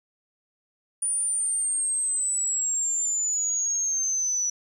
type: exponential sweep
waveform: sine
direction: down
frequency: 9500 to 5890 Hz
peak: -23 dBFS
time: 1.02-4.5 s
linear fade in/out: 5 ms
effects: 9-bit